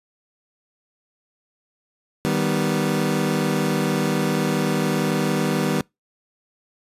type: chord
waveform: 25% pulse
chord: Eb augmented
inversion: none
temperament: equal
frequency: 155.56 / 196 / 246.9 Hz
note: Eb3 / G3 / B3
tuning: 0 / 0 / 0 cents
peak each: -20 / -20 / -21 dBFS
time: 2.25-5.81 s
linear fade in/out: 0 ms
effects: noise-tail reverb RT60 0.2 s tail -26 dB re dry + resampled to 32000 Hz